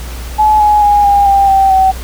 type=tone with pitch steps; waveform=sine; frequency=855 / 838.9 / 823 / 807.5 / 792.2 / 777.3 / 762.6 Hz; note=A5 / G#5 / G#5 / G#5 / G5 / G5 / G5; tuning=-50 / +17 / -16 / -49 / +18 / -15 / -48 cents; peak=-5 dBFS; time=0.38-1.92 s; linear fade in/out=20 ms; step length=220 ms; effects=added 60 Hz sine -22 dBFS peak until 2.03 s + pink hiss -30 dBFS RMS until 2.03 s